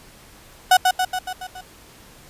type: tone with echo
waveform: 35% pulse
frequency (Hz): 740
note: F#5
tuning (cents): 0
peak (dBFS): -8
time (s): 0.71-0.77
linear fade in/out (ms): 5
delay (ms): 140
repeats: 6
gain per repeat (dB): -4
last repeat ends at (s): 1.61
effects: pink hiss -47 dBFS RMS until 2.29 s + resampled to 32000 Hz